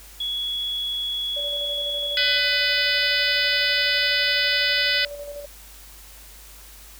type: tone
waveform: sine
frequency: 3364 Hz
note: G#7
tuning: 22 cents sharp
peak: -24 dBFS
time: 0.2-2.38 s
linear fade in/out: 5 ms
type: tone with tremolo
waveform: sine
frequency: 577 Hz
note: D5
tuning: 31 cents flat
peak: -31 dBFS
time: 1.36-5.46 s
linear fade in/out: 10 ms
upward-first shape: square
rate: 12 Hz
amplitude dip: 40%
type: harmonic tone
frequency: 500 Hz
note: B4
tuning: 21 cents sharp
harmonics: 3 / 4 / 5 / 6 / 7 / 8 / 9 / 10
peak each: -26 / -25 / -29 / -27 / -27 / -29 / -29 / -27 dBFS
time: 2.17-5.05 s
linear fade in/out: 2 ms
effects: added 50 Hz sine -46 dBFS peak until 6.99 s + white hiss -46 dBFS RMS until 6.99 s